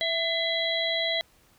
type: harmonic tone with a mistuned harmonic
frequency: 659.3 Hz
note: E5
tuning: in tune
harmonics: 1 / 3 / 5 / 6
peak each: -30 / -30 / -30 / -30 dBFS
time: 0.01-1.21 s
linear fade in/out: 0 ms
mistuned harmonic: 3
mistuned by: +37 cents
effects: pink hiss -61 dBFS RMS until 1.58 s